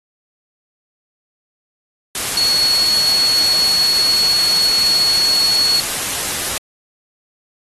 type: tone in noise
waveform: sine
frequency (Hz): 4363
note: C#8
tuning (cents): -28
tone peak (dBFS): -12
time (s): 2.37-5.8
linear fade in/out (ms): 2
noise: white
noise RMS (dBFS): -21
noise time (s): 2.15-6.58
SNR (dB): +6
effects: AAC 32 kbps